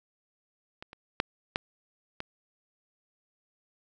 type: clicks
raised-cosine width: 0.3 ms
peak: -25 / -29 / -8 / -11 / -19 dBFS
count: 5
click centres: 0.825 / 0.931 / 1.201 / 1.559 / 2.204 s
effects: none